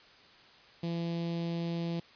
sawtooth tone with notch filter, 168.9 Hz, E3, 42 cents sharp, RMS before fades -34 dBFS, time 0.83-2 s, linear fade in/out 5 ms, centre 1400 Hz, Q 0.52, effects white hiss -57 dBFS RMS until 2.15 s + resampled to 11025 Hz

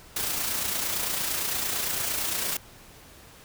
white noise with amplitude modulation, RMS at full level -27 dBFS, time 0.16-2.57 s, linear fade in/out 5 ms, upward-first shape sine, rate 28.8 Hz, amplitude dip 40%, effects pink hiss -50 dBFS RMS until 3.44 s

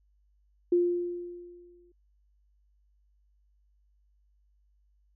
sine tone with exponential decay, 350.6 Hz, F4, 7 cents sharp, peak -19 dBFS, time 0.72-1.92 s, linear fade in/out 5 ms, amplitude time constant 260 ms, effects added 50 Hz sine -64 dBFS peak until 5.15 s

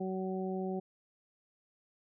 harmonic tone, 188.1 Hz, F#3, 29 cents sharp, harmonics 1 / 2 / 3 / 4, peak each -36 / -37 / -45 / -43 dBFS, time 0-0.8 s, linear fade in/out 10 ms, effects none

